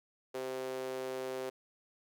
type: tone with high-pass filter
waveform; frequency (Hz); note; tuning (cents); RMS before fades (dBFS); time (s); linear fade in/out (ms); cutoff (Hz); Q
sawtooth; 130; C3; -11; -39; 0.34-1.5; 10; 440; 4.5
effects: none